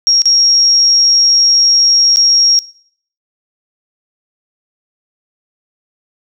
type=tone with dropouts; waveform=sine; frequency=5588 Hz; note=F8; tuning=in tune; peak=-6 dBFS; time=0.07-2.59 s; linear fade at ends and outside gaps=0 ms; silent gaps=0.219-0.256 / 2.16-2.17 s; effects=noise-tail reverb RT60 0.6 s tail -21 dB re dry